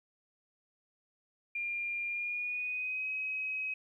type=tone with pitch glide; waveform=sine; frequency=2400 to 2540 Hz; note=D7 to D#7; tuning=+37 to +35 cents; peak=-33 dBFS; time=1.55-3.74 s; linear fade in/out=5 ms; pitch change=+98 cents; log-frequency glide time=2.09-3.09 s; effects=12-bit